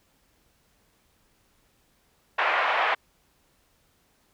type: band-pass noise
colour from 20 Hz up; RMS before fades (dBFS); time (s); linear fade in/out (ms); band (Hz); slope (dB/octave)
pink; -24; 2.38-2.95; 10; 670 to 2500; 24
effects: pink hiss -66 dBFS RMS until 4.33 s